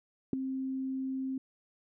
sine tone with ADSR envelope, 264.2 Hz, C4, 17 cents sharp, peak -20 dBFS, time 0.33-1.38 s, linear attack 3 ms, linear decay 4 ms, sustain -12 dB, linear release 4 ms, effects none

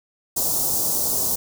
white band-stop noise, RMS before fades -22 dBFS, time 0.36-1.36 s, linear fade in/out 10 ms, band 880 to 5300 Hz, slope 24 dB/octave, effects none

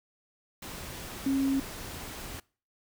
sine tone in noise, 271.3 Hz, C#4, 37 cents flat, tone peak -24 dBFS, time 1.26-1.6 s, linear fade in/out 5 ms, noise pink, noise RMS -41 dBFS, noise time 0.62-2.4 s, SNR +14 dB, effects noise-tail reverb RT60 0.4 s tail -24 dB re dry

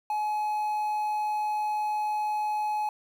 triangle tone with quantisation, 847 Hz, G#5, 34 cents sharp, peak -24 dBFS, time 0.1-2.89 s, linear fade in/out 2 ms, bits 9, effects none

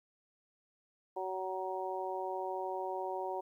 harmonic tone, 187.7 Hz, F#3, 25 cents sharp, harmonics 2 / 3 / 4 / 5, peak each -40 / -42 / -40 / -41 dBFS, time 1.16-3.41 s, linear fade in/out 10 ms, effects 12-bit

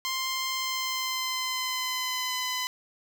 10% pulse tone with pitch glide, 1049 to 1009.8 Hz, C6 to B5, +4 to +38 cents, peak -20 dBFS, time 0.05-2.67 s, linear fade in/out 0 ms, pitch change -66 cents, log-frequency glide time 0.48-2.48 s, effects none

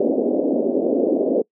pink band-pass noise, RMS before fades -19 dBFS, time 0-1.42 s, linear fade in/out 5 ms, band 240 to 590 Hz, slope 48 dB/octave, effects noise-tail reverb RT60 0.1 s tail -24 dB re dry

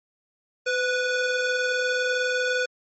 40% pulse ring-modulated tone, 987.8 Hz, B5, in tune, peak -18 dBFS, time 0.66-2.66 s, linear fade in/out 10 ms, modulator 484 Hz, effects low-pass 7000 Hz 12 dB/octave + MP3 32 kbps

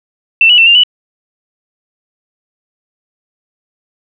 sine tone with pitch steps, 2678 / 2931 / 2686 / 2793 / 2960 Hz, E7 / F#7 / E7 / F7 / F#7, +27 / -17 / +32 / -1 / 0 cents, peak -3 dBFS, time 0.41-0.835 s, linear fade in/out 2 ms, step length 85 ms, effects none

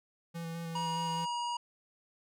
square tone with vibrato, 166.6 Hz, E3, 19 cents sharp, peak -38 dBFS, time 0.34-1.26 s, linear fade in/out 20 ms, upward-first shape square, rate 4.8 Hz, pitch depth 14 cents each way
harmonic tone, 956 Hz, A#5, 43 cents sharp, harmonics 1 / 3 / 5 / 7 / 9, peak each -33 / -42 / -47 / -50 / -54 dBFS, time 0.75-1.57 s, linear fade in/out 5 ms
effects none

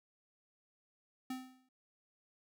square tone with exponential decay, 257.6 Hz, C4, 27 cents flat, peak -37 dBFS, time 1.3-1.69 s, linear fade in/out 5 ms, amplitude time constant 83 ms, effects none

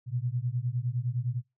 sine beating tone pair, 118.2 / 128 Hz, A#2 / C3, +24 / -38 cents, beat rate 9.8 Hz, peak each -31 / -31 dBFS, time 0.06-1.42 s, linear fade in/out 50 ms, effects noise-tail reverb RT60 0.2 s tail -20 dB re dry

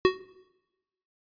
square tone with exponential decay, 371.7 Hz, F#4, 8 cents sharp, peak -14 dBFS, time 0.05-0.21 s, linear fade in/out 0 ms, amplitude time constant 33 ms, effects noise-tail reverb RT60 1.0 s tail -19 dB re dry + resampled to 11025 Hz

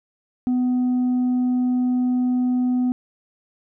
sine tone with tanh clipping, 250 Hz, B3, 21 cents sharp, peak -18 dBFS, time 0.47-2.92 s, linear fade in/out 0 ms, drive 2 dB, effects none

